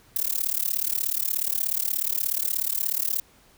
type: noise with amplitude modulation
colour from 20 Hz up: violet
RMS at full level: -22 dBFS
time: 0.16-3.2 s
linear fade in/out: 2 ms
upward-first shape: sine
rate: 36.7 Hz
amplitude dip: 100%
effects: pink hiss -57 dBFS RMS until 3.57 s